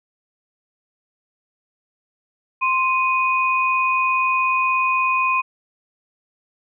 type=tone pair together; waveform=sine; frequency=1047.2 / 2489 Hz; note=C6 / D#7; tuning=+1 / 0 cents; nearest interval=octave + minor third; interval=1499 cents; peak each=-18 / -20 dBFS; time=2.61-5.42 s; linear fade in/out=20 ms; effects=none